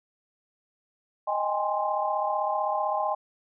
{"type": "chord", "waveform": "sine", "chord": "Ab major seventh", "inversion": "second", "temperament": "equal with one note detuned", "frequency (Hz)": [622.3, 794.9, 830.6, 1046.5], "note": ["Eb5", "G5", "Ab5", "C6"], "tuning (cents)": [0, 24, 0, 0], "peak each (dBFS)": -30, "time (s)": [1.27, 3.15], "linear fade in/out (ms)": 10, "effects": []}